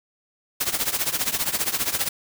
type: noise with tremolo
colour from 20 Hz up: white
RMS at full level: -21 dBFS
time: 0.6-2.09 s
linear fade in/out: 10 ms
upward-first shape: triangle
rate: 15 Hz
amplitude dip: 90%
effects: none